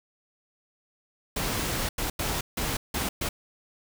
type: noise bursts at uneven times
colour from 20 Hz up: pink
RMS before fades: -29 dBFS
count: 6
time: 1.36-1.89 / 1.98-2.1 / 2.19-2.41 / 2.57-2.77 / 2.94-3.09 / 3.21-3.29 s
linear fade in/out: 5 ms
effects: none